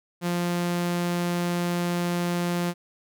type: tone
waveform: sawtooth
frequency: 174.61 Hz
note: F3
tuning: in tune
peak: -20 dBFS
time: 0.21-2.74 s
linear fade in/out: 50 ms
effects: none